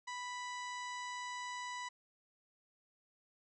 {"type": "harmonic tone", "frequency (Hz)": 987.8, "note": "B5", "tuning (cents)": 0, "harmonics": [1, 2, 3, 4, 5, 6, 7, 8], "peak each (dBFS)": [-43, -46, -55, -53, -59, -57, -58, -58], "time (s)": [0.07, 1.89], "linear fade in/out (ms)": 10, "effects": []}